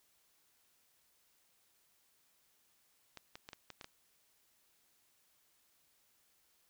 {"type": "clicks", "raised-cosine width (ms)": 0.2, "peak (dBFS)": -30, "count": 7, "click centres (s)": [3.173, 3.355, 3.489, 3.532, 3.703, 3.812, 3.844], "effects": ["white hiss -73 dBFS RMS until 6.69 s"]}